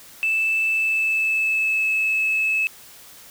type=tone with pitch glide; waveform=sine; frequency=2637 to 2599 Hz; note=E7 to E7; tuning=0 to -25 cents; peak=-17 dBFS; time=0.23-2.67 s; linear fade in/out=0 ms; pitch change=-25 cents; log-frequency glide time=0.68-1.9 s; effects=tanh soft clip ceiling -14 dBFS + white hiss -45 dBFS RMS until 3.3 s